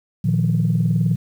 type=chord; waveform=sine; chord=Bb suspended fourth; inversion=none; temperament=just; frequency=116.54 / 155.39 / 174.81 Hz; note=Bb2 / Eb3 / F3; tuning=0 / -2 / +2 cents; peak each=-19 dBFS; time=0.24-1.16 s; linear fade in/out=10 ms; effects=tanh soft clip ceiling -8 dBFS + 8-bit